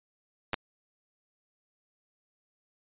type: clicks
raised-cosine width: 0.3 ms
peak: -13 dBFS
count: 2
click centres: 0.533 / 0.542 s
effects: resampled to 8000 Hz